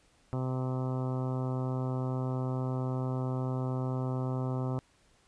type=harmonic tone; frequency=128.9 Hz; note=C3; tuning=26 cents flat; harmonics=1 / 2 / 3 / 4 / 5 / 6 / 7 / 8 / 9 / 10; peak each=-31 / -37 / -41 / -43 / -45 / -47 / -48 / -49 / -50 / -51 dBFS; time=0.33-4.79 s; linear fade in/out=0 ms; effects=pink hiss -66 dBFS RMS until 5.27 s + resampled to 22050 Hz